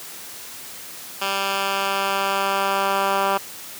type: tone with band-pass filter sweep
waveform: 10% pulse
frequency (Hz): 196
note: G3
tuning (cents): 0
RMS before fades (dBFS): -22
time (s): 1.21-3.38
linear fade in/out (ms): 10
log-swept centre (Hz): 2600 to 1200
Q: 0.81
effects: white hiss -37 dBFS RMS until 3.79 s + high-pass 100 Hz 12 dB/octave